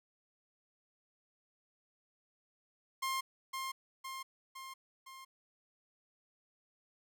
sawtooth tone with echo, 1061 Hz, C6, 24 cents sharp, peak -30 dBFS, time 3.02-3.21 s, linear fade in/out 10 ms, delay 510 ms, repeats 4, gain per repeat -4 dB, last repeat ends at 5.25 s, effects none

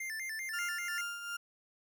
square tone with vibrato, 1927 Hz, B6, 43 cents flat, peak -38 dBFS, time 0-1.01 s, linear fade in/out 5 ms, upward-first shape square, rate 5.1 Hz, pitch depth 150 cents each way
35% pulse tone with tremolo, 1400 Hz, F6, 4 cents sharp, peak -33 dBFS, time 0.53-1.37 s, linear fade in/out 10 ms, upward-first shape triangle, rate 2.6 Hz, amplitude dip 60%
effects none

